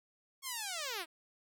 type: linear sweep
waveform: 5% pulse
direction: down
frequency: 1108.7 to 302.3 Hz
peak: -26 dBFS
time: 0.42-1.06 s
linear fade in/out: 50 ms
effects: none